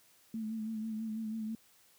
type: tone with vibrato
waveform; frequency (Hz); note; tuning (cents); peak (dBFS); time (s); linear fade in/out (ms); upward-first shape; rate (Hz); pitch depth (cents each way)
sine; 220; A3; 0; -35; 0.34-1.55; 2; sine; 6.1; 38
effects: white hiss -65 dBFS RMS until 1.98 s + high-pass 60 Hz 12 dB/octave